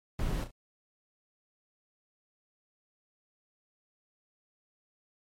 brown noise with echo, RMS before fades -31 dBFS, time 0.19-0.44 s, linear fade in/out 2 ms, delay 34 ms, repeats 2, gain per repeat -9 dB, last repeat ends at 0.508 s, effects MP3 64 kbps

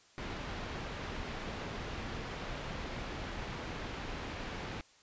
pink low-pass noise, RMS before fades -41 dBFS, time 0.18-4.81 s, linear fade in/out 0 ms, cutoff 3400 Hz, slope 12 dB/octave, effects white hiss -63 dBFS RMS until 5.02 s + resampled to 16000 Hz

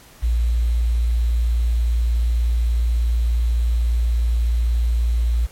sine tone with quantisation, 58.27 Hz, A#1, in tune, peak -15 dBFS, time 0.22-5.47 s, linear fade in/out 20 ms, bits 7, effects pink hiss -47 dBFS RMS until 5.51 s + MP3 64 kbps

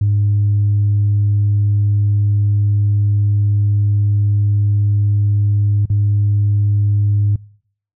sine tone with dropouts, 102.7 Hz, G#2, 19 cents flat, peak -10 dBFS, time 0.01-7.36 s, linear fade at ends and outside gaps 5 ms, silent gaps 5.856-5.899 s, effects noise-tail reverb RT60 0.6 s tail -25 dB re dry + tanh soft clip ceiling -8 dBFS

